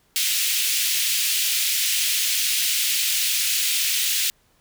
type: high-pass noise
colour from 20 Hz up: pink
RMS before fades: -22 dBFS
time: 0.16-4.3 s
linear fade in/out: 0 ms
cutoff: 2500 Hz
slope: 24 dB/octave
effects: pink hiss -62 dBFS RMS until 4.6 s